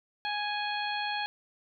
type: harmonic tone with a mistuned harmonic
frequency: 830.6 Hz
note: G#5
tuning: in tune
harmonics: 1 / 2 / 3 / 4 / 5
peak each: -33 / -36 / -38 / -39 / -40 dBFS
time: 0.25-1.26 s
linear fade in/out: 0 ms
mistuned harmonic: 5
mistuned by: +43 cents
effects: none